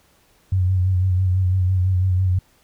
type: tone with vibrato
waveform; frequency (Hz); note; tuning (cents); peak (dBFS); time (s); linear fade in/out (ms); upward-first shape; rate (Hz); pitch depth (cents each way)
sine; 92.5; F#2; 0; -15; 0.52-2.39; 5; sine; 6; 43
effects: pink hiss -58 dBFS RMS until 2.63 s